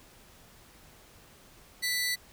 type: tone pair together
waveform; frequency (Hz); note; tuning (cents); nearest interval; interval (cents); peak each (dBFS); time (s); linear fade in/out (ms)
sawtooth; 1982 / 4437; B6 / C#8; +6 / +1; octave + major second; 1395; -26 / -30; 1.82-2.16; 20
effects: pink hiss -56 dBFS RMS until 2.32 s